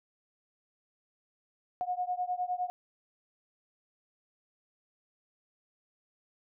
sine beating tone pair, 719 / 728.8 Hz, F#5 / F#5, -50 / -26 cents, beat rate 9.8 Hz, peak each -33 / -34 dBFS, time 1.81-2.7 s, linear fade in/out 0 ms, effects none

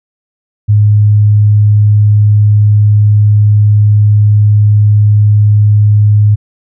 sine tone, 104.7 Hz, G#2, 15 cents sharp, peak -3 dBFS, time 0.68-6.36 s, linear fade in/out 20 ms, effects none

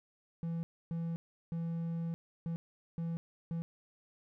triangle tone bursts at uneven times, 166.7 Hz, E3, 20 cents sharp, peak -32 dBFS, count 6, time 0.43-0.63 / 0.91-1.16 / 1.52-2.14 / 2.46-2.56 / 2.98-3.17 / 3.51-3.62 s, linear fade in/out 0 ms, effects none

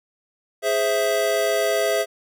square chord, Ab augmented, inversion none, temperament equal, 415.3 / 523.3 / 659.3 Hz, Ab4 / C5 / E5, 0 / 0 / 0 cents, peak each -25 / -26 / -22 dBFS, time 0.62-2.06 s, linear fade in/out 50 ms, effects none

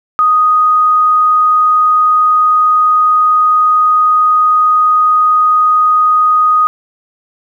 sine tone, 1244.5 Hz, D#6, in tune, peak -6 dBFS, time 0.19-6.67 s, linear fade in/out 0 ms, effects 8-bit

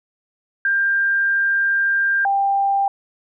sine tone pair in turn, 1593 / 792.1 Hz, G6 / G5, +27 / +18 cents, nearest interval octave, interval 1209 cents, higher first, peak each -15 dBFS, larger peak neither, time 0.65-2.25 / 2.25-2.88 s, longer first, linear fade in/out 2 ms, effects none

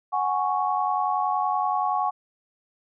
sine chord, F# suspended second, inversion none, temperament equal, 740 / 830.6 / 1108.7 Hz, F#5 / G#5 / C#6, 0 / 0 / 0 cents, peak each -26 dBFS, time 0.12-2.11 s, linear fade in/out 20 ms, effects none

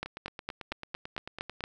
two click trains, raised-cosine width 0.3 ms, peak -17 / -23 dBFS, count 8 / 15, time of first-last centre 0.03-1.639 / 0.06-1.607 s, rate 4.35 / 9.05 Hz, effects none

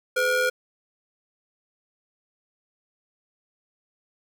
square ring-modulated tone, 466.2 Hz, A#4, in tune, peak -18 dBFS, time 0.16-0.5 s, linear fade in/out 10 ms, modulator 973 Hz, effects none

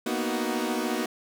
sawtooth chord, B major seventh, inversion third, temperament equal with one note detuned, 233.1 / 246.9 / 311.1 / 373 Hz, A#3 / B3 / D#4 / F#4, 0 / 0 / 0 / +14 cents, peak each -28 dBFS, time 0.06-1.06 s, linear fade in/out 5 ms, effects none

